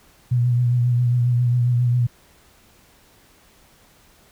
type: tone with vibrato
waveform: sine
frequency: 122 Hz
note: B2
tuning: 21 cents flat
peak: -15 dBFS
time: 0.31-2.07 s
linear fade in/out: 10 ms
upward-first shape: triangle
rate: 7.4 Hz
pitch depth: 40 cents each way
effects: pink hiss -54 dBFS RMS until 4.31 s

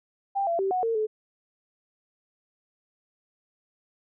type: tone with pitch steps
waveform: sine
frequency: 791 / 678 / 387.2 / 735 / 456 / 431.5 Hz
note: G5 / E5 / G4 / F#5 / A#4 / A4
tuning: +15 / +49 / -21 / -12 / -38 / -34 cents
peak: -23 dBFS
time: 0.35-1.07 s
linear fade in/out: 20 ms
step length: 120 ms
effects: none

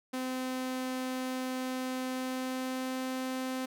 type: tone with pitch glide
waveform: sawtooth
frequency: 257.2 to 259 Hz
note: C4 to C4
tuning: -30 to -17 cents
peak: -29 dBFS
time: 0.13-3.66 s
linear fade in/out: 10 ms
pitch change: +13 cents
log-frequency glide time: 2.04-3.02 s
effects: none

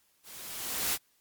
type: noise with level ramp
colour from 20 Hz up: white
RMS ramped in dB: -49 to -27 dBFS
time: 0.23-0.98 s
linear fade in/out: 50 ms
effects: white hiss -69 dBFS RMS until 1.2 s + MP3 96 kbps

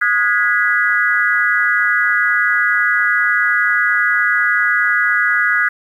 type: chord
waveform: sine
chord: G# minor seventh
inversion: second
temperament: equal with one note detuned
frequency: 1244.5 / 1451.2 / 1661.2 / 1975.5 Hz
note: D#6 / F#6 / G#6 / B6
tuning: 0 / -34 / 0 / 0 cents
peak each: -22 / -16 / -16 / -19 dBFS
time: 0.01-5.69 s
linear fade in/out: 10 ms
effects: 8-bit

